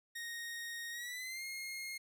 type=tone with pitch glide; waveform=sawtooth; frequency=1864.7 to 2142 Hz; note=A#6 to C7; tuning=0 to +40 cents; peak=-38 dBFS; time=0.15-1.98 s; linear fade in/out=10 ms; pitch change=+240 cents; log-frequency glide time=0.91-1.45 s; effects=none